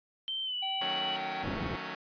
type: tone with pitch glide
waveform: sine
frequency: 3117 to 2961 Hz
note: G7 to F#7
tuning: -11 to +1 cents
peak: -32 dBFS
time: 0.28-1.16 s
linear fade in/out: 0 ms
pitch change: -88 cents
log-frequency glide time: 0.44-0.55 s
type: tone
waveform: square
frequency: 772 Hz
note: G5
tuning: 27 cents flat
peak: -36 dBFS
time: 0.62-1.44 s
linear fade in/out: 10 ms
type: chord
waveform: 5% pulse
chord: D# half-diminished seventh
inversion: none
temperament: equal with one note detuned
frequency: 155.56 / 185 / 224.1 / 277.2 Hz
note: D#3 / F#3 / A3 / C#4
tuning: 0 / 0 / +32 / 0 cents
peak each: -34 / -30 / -32 / -30 dBFS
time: 0.81-1.95 s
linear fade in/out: 5 ms
type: low-pass noise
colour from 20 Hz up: white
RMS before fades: -36 dBFS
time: 1.43-1.76 s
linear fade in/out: 10 ms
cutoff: 370 Hz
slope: 12 dB/octave
effects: resampled to 11025 Hz